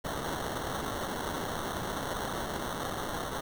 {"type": "noise with sample-and-hold", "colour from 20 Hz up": "white", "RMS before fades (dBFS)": -35, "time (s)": [0.04, 3.41], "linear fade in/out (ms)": 10, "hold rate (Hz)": 2450, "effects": []}